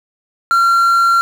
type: tone with quantisation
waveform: triangle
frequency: 1371 Hz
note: F6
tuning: 32 cents flat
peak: -7 dBFS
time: 0.51-1.21 s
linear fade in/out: 0 ms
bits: 5
effects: none